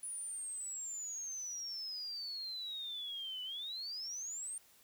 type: exponential two-way sweep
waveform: sine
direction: down then up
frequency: 9890 to 2965 to 8900 Hz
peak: -40 dBFS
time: 0.03-4.58 s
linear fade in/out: 2 ms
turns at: 3.43 s
effects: white hiss -65 dBFS RMS until 4.83 s